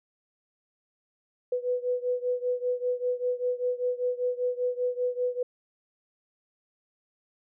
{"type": "beating tone pair", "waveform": "sine", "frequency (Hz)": [493.9, 499], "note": ["B4", "B4"], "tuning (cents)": [0, 18], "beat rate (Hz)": 5.1, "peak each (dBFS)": [-28, -30], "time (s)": [1.52, 5.43], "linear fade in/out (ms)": 5, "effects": []}